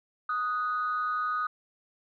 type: tone pair together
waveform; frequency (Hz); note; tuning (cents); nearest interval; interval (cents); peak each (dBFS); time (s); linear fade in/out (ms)
sine; 1244.5 / 1476.5; D#6 / F#6; 0 / -4; minor third; 296; -27 / -33; 0.29-1.47; 5
effects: tanh soft clip ceiling -21 dBFS